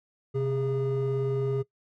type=tone pair together; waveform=triangle; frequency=130.4 / 409 Hz; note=C3 / G#4; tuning=-5 / -26 cents; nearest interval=octave + minor sixth; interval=1979 cents; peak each=-25 dBFS; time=0.34-1.63 s; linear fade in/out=20 ms; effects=noise-tail reverb RT60 0.1 s tail -20 dB re dry + tanh soft clip ceiling -19 dBFS